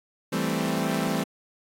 sawtooth chord, A minor seventh, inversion second, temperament equal, 164.81 / 196 / 220 / 261.6 Hz, E3 / G3 / A3 / C4, 0 / 0 / 0 / 0 cents, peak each -26 dBFS, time 0.32-1.24 s, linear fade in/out 10 ms, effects AAC 64 kbps

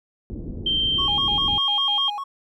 pink low-pass noise, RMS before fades -32 dBFS, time 0.3-1.58 s, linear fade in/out 0 ms, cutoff 380 Hz, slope 24 dB/octave
sine tone with pitch glide, 3136 to 3215 Hz, G7 to G7, 0 to +43 cents, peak -19 dBFS, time 0.66-2.1 s, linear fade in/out 5 ms, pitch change +43 cents, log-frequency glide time 1.05-1.18 s
triangle tone with vibrato, 955 Hz, A#5, 42 cents sharp, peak -25 dBFS, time 0.98-2.24 s, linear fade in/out 10 ms, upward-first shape square, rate 5 Hz, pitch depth 250 cents each way
effects none

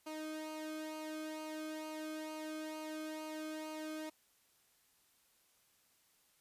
sawtooth tone with flanger, 311.1 Hz, D#4, in tune, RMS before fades -44 dBFS, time 0.06-4.1 s, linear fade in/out 10 ms, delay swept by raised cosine 0.55 to 1.08 ms, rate 2.2 Hz, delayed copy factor -0.65, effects white hiss -72 dBFS RMS until 6.4 s + resampled to 32000 Hz

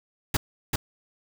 pink noise with echo, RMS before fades -23 dBFS, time 0.34-0.37 s, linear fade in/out 5 ms, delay 390 ms, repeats 1, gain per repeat -2 dB, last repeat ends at 0.76 s, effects none

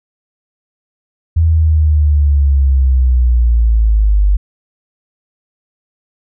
sine linear sweep, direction down, 82.41 to 48.46 Hz, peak -7 dBFS, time 1.36-4.37 s, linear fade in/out 10 ms, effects none

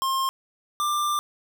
square tone pair in turn, 1064 / 1187.1 Hz, C6 / D6, +29 / +18 cents, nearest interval major second, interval 189 cents, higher second, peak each -23 dBFS, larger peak neither, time 0.02-0.29 / 0.8-1.19 s, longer second, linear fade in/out 0 ms, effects none

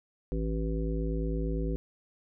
harmonic tone, 54.4 Hz, A1, 19 cents flat, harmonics 1 / 3 / 5 / 7 / 9, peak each -30 / -35 / -37 / -38 / -40 dBFS, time 0.32-1.76 s, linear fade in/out 0 ms, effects none

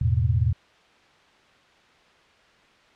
sine chord, E major, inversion none, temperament equal with one note detuned, 82.41 / 106.56 / 123.47 Hz, E2 / G#2 / B2, 0 / +45 / 0 cents, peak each -23 / -23 / -23 dBFS, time 0.01-0.53 s, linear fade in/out 5 ms, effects white hiss -56 dBFS RMS until 2.95 s + low-pass 3000 Hz 12 dB/octave

